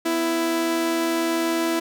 sawtooth tone pair together, 250.2 / 331.4 Hz, B3 / E4, +23 / +9 cents, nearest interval perfect fourth, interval 486 cents, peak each -27 / -17 dBFS, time 0.05-1.8 s, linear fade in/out 10 ms, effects none

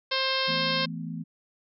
harmonic tone, 529 Hz, C5, 19 cents sharp, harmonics 1 / 2 / 3 / 4 / 5 / 6 / 7 / 8 / 9 / 10, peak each -32 / -32 / -34 / -35 / -34 / -33 / -33 / -33 / -36 / -36 dBFS, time 0.11-0.86 s, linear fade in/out 10 ms
sine chord, E suspended fourth, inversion none, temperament equal with one note detuned, 164.81 / 220 / 249.7 Hz, E3 / A3 / B3, 0 / 0 / +19 cents, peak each -34 / -38 / -38 dBFS, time 0.47-1.24 s, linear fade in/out 20 ms
effects none

